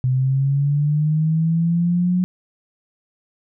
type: linear sweep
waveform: sine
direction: up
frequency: 126.8 to 182.6 Hz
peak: -15 dBFS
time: 0.04-2.24 s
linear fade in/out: 0 ms
effects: none